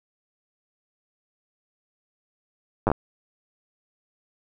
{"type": "slowing click train", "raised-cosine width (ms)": 1, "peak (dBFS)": -7, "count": 5, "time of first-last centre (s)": [2.87, 2.916], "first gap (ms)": 9, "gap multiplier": 1.17, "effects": []}